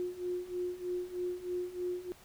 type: beating tone pair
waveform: sine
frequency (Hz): 356.6 / 359.8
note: F4 / F#4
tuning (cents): +36 / -48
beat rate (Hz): 3.2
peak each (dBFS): -39 / -36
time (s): 0-2.12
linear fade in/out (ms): 0
effects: pink hiss -58 dBFS RMS until 2.24 s